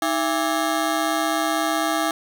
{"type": "ring-modulated tone", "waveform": "20% pulse", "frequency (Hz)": 493.9, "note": "B4", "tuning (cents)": 0, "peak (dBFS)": -12, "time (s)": [0.02, 2.11], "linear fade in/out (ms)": 2, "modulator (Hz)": 179, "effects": []}